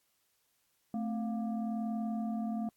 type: tone with frequency modulation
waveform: sine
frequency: 220 Hz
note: A3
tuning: in tune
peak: -32 dBFS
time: 0.94-2.69 s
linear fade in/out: 2 ms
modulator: 481 Hz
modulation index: 0.67
effects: white hiss -75 dBFS RMS until 2.76 s + AAC 64 kbps